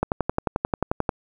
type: click train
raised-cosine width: 1 ms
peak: -7 dBFS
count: 13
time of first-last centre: 0.03-1.092 s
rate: 11.3 Hz
effects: 8-bit